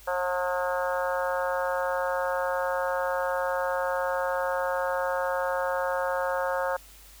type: harmonic tone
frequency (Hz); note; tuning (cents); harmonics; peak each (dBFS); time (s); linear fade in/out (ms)
180; F#3; -47; 3 / 4 / 5 / 6 / 7 / 8 / 9; -28 / -35 / -32 / -37 / -36 / -36 / -37; 0.07-6.77; 10
effects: added 50 Hz sine -52 dBFS peak until 7.2 s + white hiss -52 dBFS RMS until 7.2 s